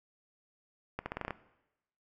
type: accelerating click train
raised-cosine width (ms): 0.5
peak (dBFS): -20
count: 8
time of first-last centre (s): 0.99-1.307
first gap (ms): 70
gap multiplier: 0.85
effects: noise-tail reverb RT60 0.9 s tail -17 dB re dry